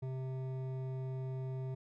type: tone with hard clipping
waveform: triangle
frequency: 130.81 Hz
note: C3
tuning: in tune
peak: -39 dBFS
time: 0.02-1.75 s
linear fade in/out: 10 ms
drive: 15 dB
effects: none